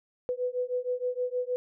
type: beating tone pair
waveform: sine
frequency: 494.6 / 501 Hz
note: B4 / B4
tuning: +3 / +25 cents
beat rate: 6.4 Hz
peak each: -31 dBFS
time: 0.29-1.56 s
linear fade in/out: 0 ms
effects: none